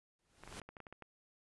pink noise with exponential growth, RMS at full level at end -45 dBFS, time 0.19-0.6 s, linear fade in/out 1 ms, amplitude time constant 87 ms
clicks, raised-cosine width 0.5 ms, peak -35 dBFS, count 11, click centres 0.436 / 0.476 / 0.526 / 0.569 / 0.617 / 0.69 / 0.768 / 0.803 / 0.868 / 0.926 / 1.023 s
effects resampled to 24000 Hz

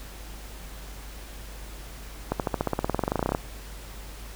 accelerating click train, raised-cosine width 1 ms, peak -10 dBFS, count 22, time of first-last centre 2.32-3.349 s, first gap 78 ms, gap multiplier 0.95, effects added 50 Hz sine -40 dBFS peak until 4.35 s + pink hiss -45 dBFS RMS until 4.35 s

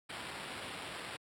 blue noise with sample-and-hold, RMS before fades -44 dBFS, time 0.09-1.17 s, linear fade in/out 10 ms, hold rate 6300 Hz, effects high-pass 80 Hz 12 dB/octave + low-pass 11000 Hz 12 dB/octave

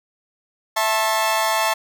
sawtooth chord, A major, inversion second, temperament equal with one note detuned, 659.3 / 880 / 1080.9 Hz, E5 / A5 / C#6, 0 / 0 / -44 cents, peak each -19 / -17 / -20 dBFS, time 0.76-1.74 s, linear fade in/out 10 ms, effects none

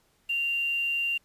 sine tone with quantisation, 2776 Hz, F7, 11 cents flat, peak -25 dBFS, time 0.29-1.18 s, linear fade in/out 10 ms, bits 8, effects pink hiss -67 dBFS RMS until 1.24 s + resampled to 32000 Hz

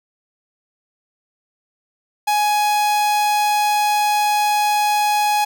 45% pulse tone, 836 Hz, G#5, 11 cents sharp, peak -15 dBFS, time 2.27-5.45 s, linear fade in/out 10 ms, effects 9-bit

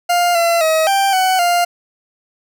40% pulse tone with pitch steps, 702 / 678 / 636 / 786 / 749 / 700 Hz, F5 / E5 / D#5 / G5 / F#5 / F5, +9 / +49 / +38 / +4 / +21 / +4 cents, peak -11 dBFS, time 0.09-1.65 s, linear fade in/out 10 ms, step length 260 ms, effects none

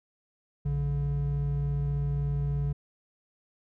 triangle tone pair together, 59.35 / 142.8 Hz, A#1 / D3, +32 / -48 cents, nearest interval octave + minor third, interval 1520 cents, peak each -30 / -25 dBFS, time 0.65-2.73 s, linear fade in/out 10 ms, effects none

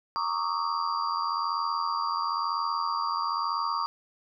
sine tone cluster, 931 / 1110 / 1191 / 1286 / 4748 Hz, A#5 / C#6 / D6 / E6 / D8, -2 / +2 / +24 / -43 / +18 cents, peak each -33 / -30 / -32 / -36 / -38 dBFS, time 0.16-3.86 s, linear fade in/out 0 ms, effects none

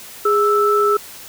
sine tone pair together, 412.9 / 1317 Hz, G#4 / E6, -10 / -2 cents, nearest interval octave + minor sixth, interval 2008 cents, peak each -15 dBFS, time 0.25-0.97 s, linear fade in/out 5 ms, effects white hiss -37 dBFS RMS until 1.28 s

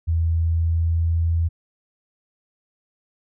sine tone with pitch glide, 82.41 to 83.27 Hz, E2 to E2, 0 to +18 cents, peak -17 dBFS, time 0.07-1.49 s, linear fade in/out 20 ms, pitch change +18 cents, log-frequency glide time 0.3-1.34 s, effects none

